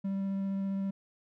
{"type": "tone with vibrato", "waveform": "triangle", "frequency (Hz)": 195.1, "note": "G3", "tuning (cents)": -8, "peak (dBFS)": -28, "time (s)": [0.04, 0.91], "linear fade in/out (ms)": 10, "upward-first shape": "sine", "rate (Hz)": 15, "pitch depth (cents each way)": 8, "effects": []}